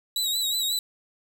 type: tone with vibrato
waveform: sawtooth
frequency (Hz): 3883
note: B7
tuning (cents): -30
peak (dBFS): -21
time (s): 0.16-0.79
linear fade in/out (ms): 2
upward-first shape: sine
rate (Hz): 5.5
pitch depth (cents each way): 58
effects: none

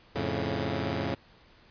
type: chord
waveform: 10% pulse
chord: F augmented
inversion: none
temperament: equal with one note detuned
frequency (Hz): 87.31 / 109.24 / 138.59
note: F2 / A2 / C#3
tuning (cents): 0 / -12 / 0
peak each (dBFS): -25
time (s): 0.15-1.15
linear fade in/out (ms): 10
effects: pink hiss -58 dBFS RMS until 1.7 s + resampled to 11025 Hz

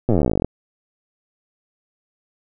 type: slowing click train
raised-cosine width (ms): 2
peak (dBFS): -5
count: 25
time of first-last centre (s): 0.09-0.446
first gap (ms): 8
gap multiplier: 1.05
effects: none

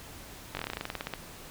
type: slowing click train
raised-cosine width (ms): 0.3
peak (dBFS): -17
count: 16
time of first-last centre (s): 0.55-1.137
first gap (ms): 20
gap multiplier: 1.09
effects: pink hiss -47 dBFS RMS until 1.5 s

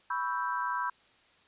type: chord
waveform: sine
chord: C# half-diminished seventh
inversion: third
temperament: equal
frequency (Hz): 987.8 / 1108.7 / 1318.5 / 1568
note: B5 / C#6 / E6 / G6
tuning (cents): 0 / 0 / 0 / 0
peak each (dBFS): -32 / -38 / -37 / -36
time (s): 0.1-0.9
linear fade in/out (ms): 5
effects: white hiss -63 dBFS RMS until 1.47 s + resampled to 8000 Hz

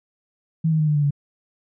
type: tone with pitch steps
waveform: sine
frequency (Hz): 161.2 / 157.43 / 153.74 / 150.14 / 146.63 / 143.2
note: E3 / D#3 / D#3 / D3 / D3 / D3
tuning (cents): -38 / +21 / -20 / +39 / -2 / -43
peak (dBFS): -16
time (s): 0.64-1.108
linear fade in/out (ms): 10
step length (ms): 78
effects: none

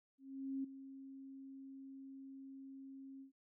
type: tone with ADSR envelope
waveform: sine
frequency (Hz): 270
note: C#4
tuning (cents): -45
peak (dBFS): -37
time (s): 0.18-3.32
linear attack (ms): 460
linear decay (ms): 8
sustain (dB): -13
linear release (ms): 110
effects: none

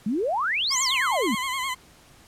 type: exponential two-way sweep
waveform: sine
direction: up then down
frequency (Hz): 193.1 to 7660 to 193.1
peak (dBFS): -22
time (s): 0.06-1.35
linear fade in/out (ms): 5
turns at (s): 0.8
type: tone with vibrato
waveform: 20% pulse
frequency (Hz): 1046.5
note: C6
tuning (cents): 0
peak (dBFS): -21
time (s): 0.7-1.75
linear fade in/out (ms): 20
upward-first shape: sine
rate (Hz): 9.6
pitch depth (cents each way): 78
effects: pink hiss -53 dBFS RMS until 2.27 s + low-pass 12000 Hz 12 dB/octave

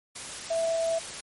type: tone in noise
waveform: sine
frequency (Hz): 659.3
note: E5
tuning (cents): 0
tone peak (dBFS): -24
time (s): 0.5-0.99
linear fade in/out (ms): 10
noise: white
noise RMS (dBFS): -38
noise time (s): 0.15-1.21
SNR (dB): +11
effects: MP3 48 kbps

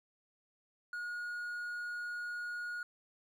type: tone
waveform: triangle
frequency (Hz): 1442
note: F#6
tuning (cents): -45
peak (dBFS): -36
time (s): 0.93-2.83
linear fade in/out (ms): 2
effects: none

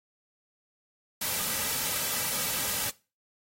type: noise with comb filter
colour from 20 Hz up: white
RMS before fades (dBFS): -30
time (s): 1.21-2.9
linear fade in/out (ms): 5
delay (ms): 2.8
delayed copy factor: -0.5
effects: noise-tail reverb RT60 0.3 s tail -20 dB re dry + AAC 48 kbps

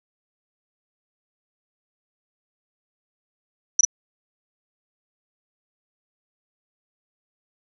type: tone with echo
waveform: sine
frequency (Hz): 5920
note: F#8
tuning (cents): 0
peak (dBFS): -11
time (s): 3.79-3.81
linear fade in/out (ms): 5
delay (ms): 41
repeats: 1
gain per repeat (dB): -2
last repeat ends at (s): 3.851
effects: none

